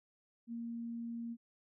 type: tone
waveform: sine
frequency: 233.1 Hz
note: A#3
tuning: in tune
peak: -39 dBFS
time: 0.47-1.37 s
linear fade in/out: 50 ms
effects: none

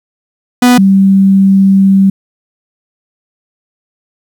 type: tone pair in turn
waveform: 45% pulse / sine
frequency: 246.9 / 193.99 Hz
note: B3 / G3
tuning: 0 / -18 cents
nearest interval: major third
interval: 418 cents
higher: first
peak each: -3 dBFS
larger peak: neither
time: 0.62-0.78 / 0.78-2.1 s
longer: second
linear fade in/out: 5 ms
effects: 7-bit

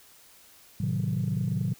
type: chord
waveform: sine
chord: A diminished seventh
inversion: none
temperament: equal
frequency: 110 / 130.81 / 155.56 / 185 Hz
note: A2 / C3 / Eb3 / Gb3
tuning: 0 / 0 / 0 / 0 cents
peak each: -30 dBFS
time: 0.8-1.74 s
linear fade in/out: 5 ms
effects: tanh soft clip ceiling -19 dBFS + white hiss -55 dBFS RMS until 1.79 s

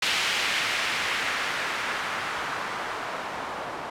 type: noise with low-pass filter sweep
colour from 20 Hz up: blue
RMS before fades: -29 dBFS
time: 0.02-3.9 s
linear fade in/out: 5 ms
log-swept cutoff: 2800 to 870 Hz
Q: 1.2
effects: none

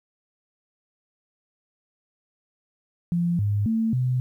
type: tone with pitch steps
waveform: sine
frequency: 172.5 / 102.7 / 224.1 / 126.7 Hz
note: F3 / G#2 / A3 / B2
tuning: -21 / -19 / +32 / +45 cents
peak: -20 dBFS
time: 3.12-4.2 s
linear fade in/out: 0 ms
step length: 270 ms
effects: 10-bit

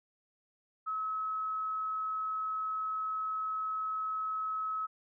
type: tone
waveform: sine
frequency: 1287 Hz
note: E6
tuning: 42 cents flat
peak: -32 dBFS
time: 0.86-4.87 s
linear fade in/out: 20 ms
effects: none

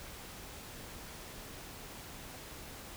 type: silence
effects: pink hiss -48 dBFS RMS until 2.96 s

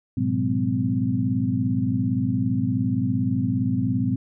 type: tone cluster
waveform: sine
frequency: 105.9 / 123.3 / 180.9 / 204.4 / 256.3 Hz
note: G#2 / B2 / F#3 / G#3 / C4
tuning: +34 / -2 / -39 / -27 / -36 cents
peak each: -27 / -26 / -29 / -29 / -24 dBFS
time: 0.17-4.16 s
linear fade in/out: 5 ms
effects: none

